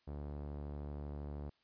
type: tone with low-pass filter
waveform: sawtooth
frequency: 72.8 Hz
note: D2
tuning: 15 cents flat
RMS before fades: -44 dBFS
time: 0.07-1.5 s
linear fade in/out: 10 ms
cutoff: 770 Hz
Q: 0.82
effects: white hiss -75 dBFS RMS until 1.63 s + resampled to 11025 Hz